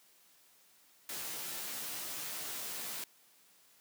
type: noise with comb filter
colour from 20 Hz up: white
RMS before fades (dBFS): -41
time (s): 1.09-3.04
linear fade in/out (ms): 2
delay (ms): 14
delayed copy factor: +0.8
effects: white hiss -65 dBFS RMS until 3.8 s + high-pass 150 Hz 12 dB/octave